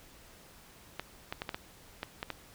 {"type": "clicks", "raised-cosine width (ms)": 0.3, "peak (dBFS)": -19, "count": 8, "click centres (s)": [0.996, 1.325, 1.419, 1.492, 1.545, 2.031, 2.229, 2.303], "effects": ["pink hiss -56 dBFS RMS until 2.54 s"]}